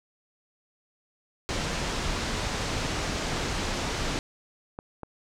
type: low-pass noise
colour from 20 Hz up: pink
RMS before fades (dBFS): -30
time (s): 1.49-4.19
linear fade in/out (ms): 0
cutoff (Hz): 7100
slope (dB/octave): 24
type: clicks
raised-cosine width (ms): 1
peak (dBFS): -23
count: 2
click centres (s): 4.789 / 5.033
effects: none